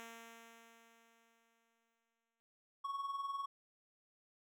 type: tone with exponential decay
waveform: 5% pulse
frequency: 229.6 Hz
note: A#3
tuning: 26 cents flat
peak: -38 dBFS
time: 0-2.4 s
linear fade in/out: 0 ms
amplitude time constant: 520 ms
type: tone with tremolo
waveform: triangle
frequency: 1108.7 Hz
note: C#6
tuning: in tune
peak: -34 dBFS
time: 2.84-3.46 s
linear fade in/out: 10 ms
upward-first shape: triangle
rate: 20 Hz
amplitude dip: 70%
effects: none